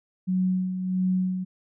sine tone with tremolo, 185 Hz, F#3, in tune, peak -20 dBFS, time 0.27-1.45 s, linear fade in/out 20 ms, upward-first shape sine, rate 1.5 Hz, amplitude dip 55%, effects none

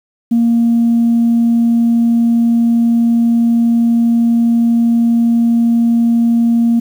sine tone, 233.1 Hz, A#3, in tune, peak -7 dBFS, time 0.31-6.8 s, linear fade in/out 10 ms, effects tanh soft clip ceiling -5 dBFS + 7-bit

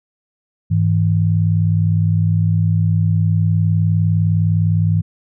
sine tone pair together, 101.61 / 161.3 Hz, G#2 / E3, -37 / -37 cents, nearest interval minor sixth, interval 800 cents, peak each -14 / -16 dBFS, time 0.7-5.02 s, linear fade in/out 20 ms, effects none

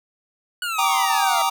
25% pulse exponential sweep, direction down, 1480 to 659.3 Hz, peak -20 dBFS, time 0.62-1.42 s, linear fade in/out 2 ms
square chord, Eb major seventh, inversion first, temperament just, 777.8 / 933.4 / 1166.7 / 1244.5 Hz, G5 / Bb5 / D6 / Eb6, -14 / +2 / -12 / 0 cents, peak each -24 / -23 / -27 / -26 dBFS, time 0.78-1.5 s, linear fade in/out 10 ms
effects none

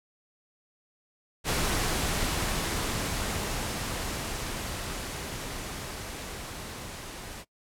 pink noise with level ramp, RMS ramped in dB -27 to -41 dBFS, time 1.44-7.45 s, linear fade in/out 50 ms, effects noise-tail reverb RT60 0.1 s tail -21 dB re dry + low-pass 12000 Hz 12 dB/octave

